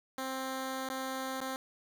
10% pulse tone with dropouts, 263.3 Hz, C4, 11 cents sharp, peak -27 dBFS, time 0.18-1.56 s, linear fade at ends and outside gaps 1 ms, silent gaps 0.89-0.9 / 1.404-1.414 s, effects none

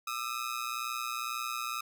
sawtooth ring-modulated tone, 1267 Hz, D#6, 31 cents sharp, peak -27 dBFS, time 0.07-1.81 s, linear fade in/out 5 ms, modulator 61 Hz, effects none

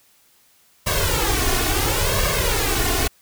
pink noise with flanger, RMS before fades -20 dBFS, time 0.86-3.08 s, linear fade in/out 10 ms, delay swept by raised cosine 1.8 to 2.79 ms, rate 0.73 Hz, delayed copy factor +0.85, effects white hiss -57 dBFS RMS until 3.21 s

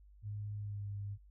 sine tone with pitch glide, 103.83 to 101.22 Hz, G#2 to G#2, 0 to -44 cents, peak -39 dBFS, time 0.22-1.18 s, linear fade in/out 50 ms, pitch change -44 cents, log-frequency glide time 0.57-0.86 s, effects noise-tail reverb RT60 0.1 s tail -24 dB re dry + added 50 Hz sine -57 dBFS peak until 1.3 s

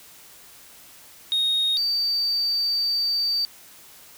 sine tone pair in turn, 3729 / 4622 Hz, A#7 / D8, 0 / -28 cents, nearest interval major third, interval 372 cents, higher second, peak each -17 / -19 dBFS, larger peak first, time 1.32-1.77 / 1.77-3.45 s, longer second, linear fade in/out 0 ms, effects tanh soft clip ceiling -18 dBFS + white hiss -48 dBFS RMS until 4.17 s

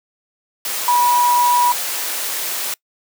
sine tone in noise, 973 Hz, B5, 26 cents flat, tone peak -12 dBFS, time 0.88-1.72 s, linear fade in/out 2 ms, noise white, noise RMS -23 dBFS, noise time 0.65-2.74 s, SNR +8 dB, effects noise-tail reverb RT60 0.1 s tail -24 dB re dry + high-pass 400 Hz 12 dB/octave

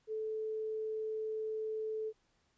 sine tone, 436.2 Hz, A4, 15 cents flat, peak -35 dBFS, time 0.07-2.13 s, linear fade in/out 50 ms, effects pink hiss -75 dBFS RMS until 2.57 s + resampled to 16000 Hz

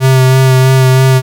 square tone with vibrato, 130.81 Hz, C3, in tune, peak -5 dBFS, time 0-1.22 s, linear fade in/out 50 ms, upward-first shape sine, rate 3.1 Hz, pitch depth 17 cents each way, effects none

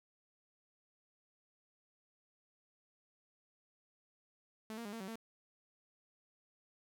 sawtooth tone with pitch steps, 218.6 / 233 / 204.2 / 228.2 / 190.4 / 226 Hz, A3 / A#3 / G#3 / A#3 / F#3 / A3, -11 / -1 / -29 / -37 / +50 / +47 cents, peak -39 dBFS, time 4.7-5.156 s, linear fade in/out 0 ms, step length 76 ms, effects none

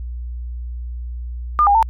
sine tone with pitch steps, 1207 / 810 / 897 Hz, D6 / G#5 / A5, +47 / -43 / +33 cents, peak -10 dBFS, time 1.59-1.827 s, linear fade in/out 0 ms, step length 79 ms, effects added 60 Hz sine -25 dBFS peak until 1.89 s

